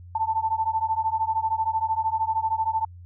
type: beating tone pair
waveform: sine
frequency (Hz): 880 / 893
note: A5 / A5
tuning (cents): 0 / +25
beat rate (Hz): 13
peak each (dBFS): -25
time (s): 0.15-2.85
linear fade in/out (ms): 5
effects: added 88 Hz sine -41 dBFS peak until 3.05 s